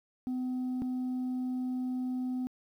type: tone pair in turn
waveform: sine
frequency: 253.6 / 253.6 Hz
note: B3 / B3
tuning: +46 / +46 cents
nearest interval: unison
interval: 0 cents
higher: neither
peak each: -28 dBFS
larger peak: neither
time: 0.27-0.82 / 0.82-2.47 s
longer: second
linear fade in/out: 0 ms
effects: tanh soft clip ceiling -30 dBFS + 11-bit